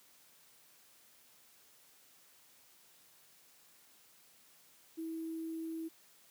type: tone with sample-and-hold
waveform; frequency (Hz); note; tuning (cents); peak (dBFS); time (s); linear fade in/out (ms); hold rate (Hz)
sine; 324.6; E4; -27; -38; 4.97-5.89; 20; 11025
effects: white hiss -64 dBFS RMS until 6.3 s + high-pass 100 Hz 12 dB/octave